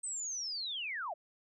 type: linear sweep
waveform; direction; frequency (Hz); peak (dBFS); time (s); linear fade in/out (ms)
sine; down; 8320 to 575; -36; 0.03-1.14; 10
effects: none